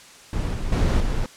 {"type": "noise with level steps", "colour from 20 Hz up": "brown", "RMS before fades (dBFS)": [-24, -27, -18, -23], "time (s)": [0.33, 1.26], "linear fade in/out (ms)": 2, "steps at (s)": [0.54, 0.72, 1], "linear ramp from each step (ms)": 5, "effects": ["white hiss -46 dBFS RMS until 1.36 s", "low-pass 8000 Hz 12 dB/octave"]}